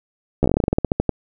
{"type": "slowing click train", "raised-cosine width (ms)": 2, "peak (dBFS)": -3, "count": 17, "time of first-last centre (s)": [0.43, 1.093], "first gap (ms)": 13, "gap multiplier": 1.14, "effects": []}